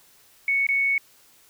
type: tone with dropouts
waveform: sine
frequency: 2217 Hz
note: C#7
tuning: in tune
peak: -19 dBFS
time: 0.48-0.98 s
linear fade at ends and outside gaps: 2 ms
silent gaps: 0.668-0.688 s
effects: white hiss -56 dBFS RMS until 1.49 s